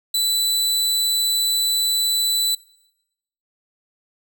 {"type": "tone", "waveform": "sawtooth", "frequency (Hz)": 3983, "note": "B7", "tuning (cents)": 14, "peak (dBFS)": -15, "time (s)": [0.14, 2.55], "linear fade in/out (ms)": 5, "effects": ["noise-tail reverb RT60 0.9 s tail -21 dB re dry"]}